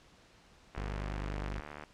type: click train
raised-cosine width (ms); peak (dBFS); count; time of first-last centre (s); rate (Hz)
0.5; -29; 82; 0.75-1.837; 74.5
type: tone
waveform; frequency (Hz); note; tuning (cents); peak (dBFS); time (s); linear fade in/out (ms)
sawtooth; 49.89; G1; +31; -32; 0.77-1.6; 0
effects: pink hiss -61 dBFS RMS until 1.93 s + low-pass 6000 Hz 12 dB/octave